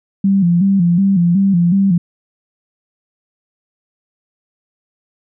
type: tone with vibrato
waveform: sine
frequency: 183.9 Hz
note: F#3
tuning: 10 cents flat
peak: -9 dBFS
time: 0.24-1.98 s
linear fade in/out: 5 ms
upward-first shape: square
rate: 2.7 Hz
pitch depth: 110 cents each way
effects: none